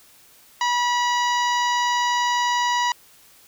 harmonic tone, 971 Hz, B5, 30 cents flat, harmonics 1 / 2 / 3 / 4 / 5 / 6 / 7, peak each -20 / -26 / -30 / -32 / -34 / -36 / -37 dBFS, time 0.61-2.92 s, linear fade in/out 2 ms, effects white hiss -52 dBFS RMS until 3.47 s

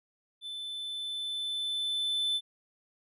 triangle tone with level ramp, 3520 Hz, A7, in tune, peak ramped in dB -36 to -25 dBFS, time 0.41-2.41 s, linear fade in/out 50 ms, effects resampled to 32000 Hz

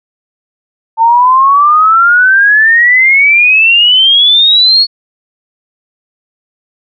sine exponential sweep, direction up, 892 to 4400 Hz, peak -3 dBFS, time 0.97-4.87 s, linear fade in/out 50 ms, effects none

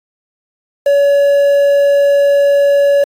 triangle tone with quantisation, 566 Hz, C#5, 36 cents sharp, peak -5 dBFS, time 0.86-3.04 s, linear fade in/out 5 ms, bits 5, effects AAC 64 kbps

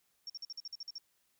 sine tone bursts, 5510 Hz, F8, 24 cents flat, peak -40 dBFS, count 10, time 0.27-0.982 s, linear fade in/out 2 ms, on 28 ms, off 48 ms, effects white hiss -75 dBFS RMS until 1.39 s

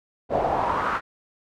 brown noise with band-pass filter sweep, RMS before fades -24 dBFS, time 0.29-1.01 s, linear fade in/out 50 ms, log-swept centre 610 to 1400 Hz, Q 3.8, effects none

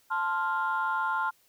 sine chord, F major, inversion first, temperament equal, 880 / 1046.5 / 1396.9 Hz, A5 / C6 / F6, 0 / 0 / 0 cents, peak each -30 / -30 / -29 dBFS, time 0.1-1.31 s, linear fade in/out 20 ms, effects tanh soft clip ceiling -19 dBFS + white hiss -65 dBFS RMS until 1.48 s

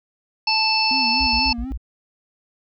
harmonic tone, 880 Hz, A5, in tune, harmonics 1 / 3 / 5 / 6, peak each -22 / -22 / -22 / -22 dBFS, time 0.47-1.53 s, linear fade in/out 5 ms
triangle tone with vibrato, 250.2 Hz, B3, 23 cents sharp, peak -25 dBFS, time 0.91-1.72 s, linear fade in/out 0 ms, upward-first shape sine, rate 4.1 Hz, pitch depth 120 cents each way
sine tone bursts, 57.3 Hz, A#1, 29 cents flat, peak -24 dBFS, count 5, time 1.2-1.776 s, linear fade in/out 10 ms, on 72 ms, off 54 ms
effects none

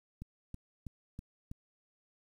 click train, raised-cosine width 5 ms, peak -30 dBFS, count 5, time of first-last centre 0.22-1.514 s, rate 3.09 Hz, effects 10-bit

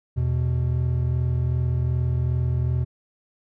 triangle tone pair together, 82.09 / 124.7 Hz, E2 / B2, -7 / +17 cents, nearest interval perfect fifth, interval 724 cents, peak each -22 / -20 dBFS, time 0.16-2.85 s, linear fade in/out 20 ms, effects none

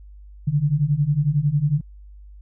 sine beating tone pair, 139.9 / 150.9 Hz, C#3 / D3, +16 / +47 cents, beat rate 11 Hz, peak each -21 / -19 dBFS, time 0.47-1.81 s, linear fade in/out 10 ms, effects added 50 Hz sine -40 dBFS peak until 2.41 s

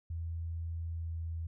sine tone with pitch glide, 83 to 82.38 Hz, E2 to E2, +12 to -1 cents, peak -35 dBFS, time 0.1-1.47 s, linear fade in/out 5 ms, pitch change -13 cents, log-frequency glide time 0.9-1.13 s, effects none

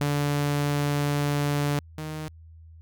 sawtooth tone pair in turn, 144.9 / 155.04 Hz, D3 / D#3, -23 / -6 cents, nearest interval minor second, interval 117 cents, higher second, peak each -19 / -28 dBFS, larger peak first, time 0.01-1.79 / 1.98-2.28 s, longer first, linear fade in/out 0 ms, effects added 81 Hz sine -45 dBFS peak until 2.81 s

